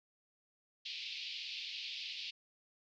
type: band-pass noise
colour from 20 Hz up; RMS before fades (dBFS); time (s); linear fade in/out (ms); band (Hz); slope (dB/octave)
pink; -44; 0.85-2.31; 10; 2500 to 4800; 48
effects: none